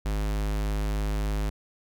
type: tone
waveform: square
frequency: 51.7 Hz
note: G#1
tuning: 7 cents flat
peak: -26 dBFS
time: 0.05-1.5 s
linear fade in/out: 10 ms
effects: none